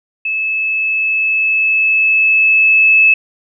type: tone with level ramp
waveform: sine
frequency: 2605 Hz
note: E7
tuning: 21 cents flat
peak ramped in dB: -15 to -5 dBFS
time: 0.25-3.14 s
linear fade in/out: 5 ms
effects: none